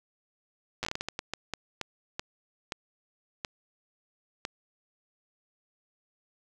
slowing click train, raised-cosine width 0.2 ms, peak -15 dBFS, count 17, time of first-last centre 0.83-4.451 s, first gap 8 ms, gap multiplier 1.38, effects none

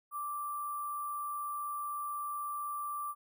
sine tone with sample-and-hold, 1173 Hz, D6, 2 cents flat, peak -35 dBFS, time 0.11-3.15 s, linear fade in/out 50 ms, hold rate 11025 Hz, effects none

